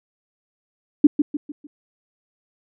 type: tone with echo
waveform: sine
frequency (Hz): 293.7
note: D4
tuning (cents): 0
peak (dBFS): -5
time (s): 1.04-1.07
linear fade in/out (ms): 5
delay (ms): 150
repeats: 4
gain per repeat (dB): -8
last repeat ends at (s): 1.67
effects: none